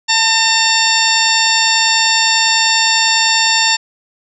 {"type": "harmonic tone with a mistuned harmonic", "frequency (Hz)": 905, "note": "A5", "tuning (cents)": 48, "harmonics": [1, 2, 3, 4, 5, 6, 8], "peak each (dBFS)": [-18, -18, -18, -18, -18, -18, -18], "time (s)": [0.08, 3.77], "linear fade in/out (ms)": 20, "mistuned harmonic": 1, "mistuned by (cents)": -26, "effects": []}